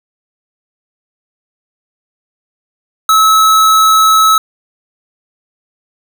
square tone, 1296 Hz, E6, 30 cents flat, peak -6 dBFS, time 3.09-4.38 s, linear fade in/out 2 ms, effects none

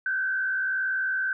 sine tone with frequency modulation, 1540 Hz, G6, 31 cents flat, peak -24 dBFS, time 0.06-1.33 s, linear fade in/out 2 ms, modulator 61.1 Hz, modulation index 0.76, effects none

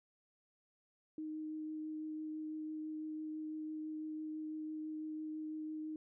sine tone with vibrato, 310.3 Hz, D#4, 5 cents flat, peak -40 dBFS, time 1.18-5.96 s, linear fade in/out 2 ms, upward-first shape triangle, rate 6 Hz, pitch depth 10 cents each way, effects none

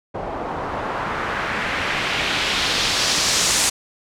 white noise with low-pass filter sweep, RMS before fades -22 dBFS, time 0.14-3.7 s, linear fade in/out 10 ms, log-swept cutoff 680 to 7800 Hz, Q 1.4, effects none

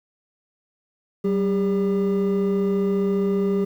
triangle tone pair together, 191.7 / 400.8 Hz, G3 / G4, -38 / +38 cents, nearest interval octave + minor second, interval 1276 cents, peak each -19 dBFS, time 1.24-3.65 s, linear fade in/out 10 ms, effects tanh soft clip ceiling -10 dBFS + 9-bit

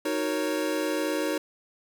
square chord, D# minor seventh, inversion none, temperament equal, 311.1 / 370 / 466.2 / 554.4 Hz, D#4 / F#4 / A#4 / C#5, 0 / 0 / 0 / 0 cents, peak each -30 / -34 / -34 / -32 dBFS, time 0.05-1.38 s, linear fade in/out 5 ms, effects none

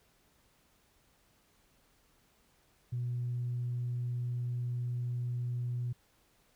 sine tone, 122 Hz, B2, 21 cents flat, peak -31 dBFS, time 2.92-5.93 s, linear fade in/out 10 ms, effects tanh soft clip ceiling -28 dBFS + pink hiss -69 dBFS RMS until 6.55 s

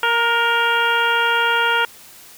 harmonic tone with a mistuned harmonic, 466.2 Hz, A#4, in tune, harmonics 1 / 2 / 3 / 4 / 5 / 6 / 7, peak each -25 / -20 / -18 / -27 / -28 / -24 / -27 dBFS, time 0.03-1.85 s, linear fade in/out 2 ms, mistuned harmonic 3, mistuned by +24 cents, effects white hiss -43 dBFS RMS until 2.37 s

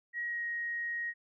sine tone with pitch glide, 1900 to 1881.4 Hz, A#6 to A#6, +33 to +15 cents, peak -33 dBFS, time 0.13-1.14 s, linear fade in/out 50 ms, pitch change -18 cents, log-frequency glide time 0.24-0.46 s, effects none

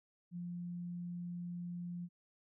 sine tone, 174.9 Hz, F3, 3 cents sharp, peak -40 dBFS, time 0.31-2.09 s, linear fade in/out 50 ms, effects none

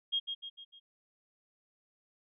sine tone with echo, 3249 Hz, G#7, 39 cents flat, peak -28 dBFS, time 0.12-0.2 s, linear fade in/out 20 ms, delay 150 ms, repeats 4, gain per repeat -6 dB, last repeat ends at 0.8 s, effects none

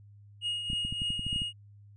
triangle tone with tremolo, 2870 Hz, F7, 47 cents sharp, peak -27 dBFS, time 0.41-1.53 s, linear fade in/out 50 ms, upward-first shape triangle, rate 3.4 Hz, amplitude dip 55%
clicks, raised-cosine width 5 ms, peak -24 dBFS, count 11, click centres 0.701 / 0.732 / 0.85 / 0.925 / 1.019 / 1.104 / 1.194 / 1.266 / 1.329 / 1.361 / 1.419 s
effects added 102 Hz sine -51 dBFS peak until 1.96 s + resampled to 22050 Hz

